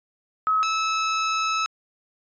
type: tone pair in turn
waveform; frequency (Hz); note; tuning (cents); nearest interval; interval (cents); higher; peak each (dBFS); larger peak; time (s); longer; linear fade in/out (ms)
sine / sawtooth; 1282 / 1302.2; E6 / E6; -49 / -22; unison; 27; second; -18; neither; 0.47-0.63 / 0.63-1.66; second; 0
effects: resampled to 16000 Hz